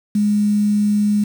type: tone with quantisation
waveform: sine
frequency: 207.7 Hz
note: G#3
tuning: in tune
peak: -13 dBFS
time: 0.15-1.24 s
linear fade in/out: 5 ms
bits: 6
effects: none